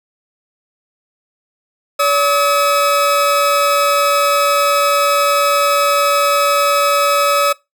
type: tone pair together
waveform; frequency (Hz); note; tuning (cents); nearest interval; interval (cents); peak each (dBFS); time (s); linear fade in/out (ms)
40% pulse; 571.5 / 1283; D5 / E6; -47 / -47; octave + major second; 1400; -14 / -13; 1.99-7.53; 10
effects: noise-tail reverb RT60 0.2 s tail -21 dB re dry